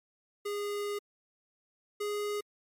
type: tone pair in turn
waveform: square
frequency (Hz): 410.1 / 414.1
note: G#4 / G#4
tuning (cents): -22 / -5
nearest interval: unison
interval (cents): 17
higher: second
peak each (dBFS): -33 / -32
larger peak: second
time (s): 0.45-0.99 / 2-2.41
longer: first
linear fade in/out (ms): 10
effects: MP3 64 kbps